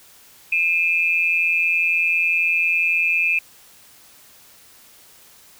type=tone pair together; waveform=sine; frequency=2426 / 2596 Hz; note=D#7 / E7; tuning=-44 / -27 cents; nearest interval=minor second; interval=117 cents; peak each=-19 dBFS; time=0.52-3.39 s; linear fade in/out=5 ms; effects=white hiss -49 dBFS RMS until 5.59 s